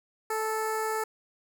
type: tone with notch filter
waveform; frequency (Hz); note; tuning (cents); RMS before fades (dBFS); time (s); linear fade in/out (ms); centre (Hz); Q
15% pulse; 438; A4; -8; -30; 0.3-1.04; 5; 3600; 0.79
effects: none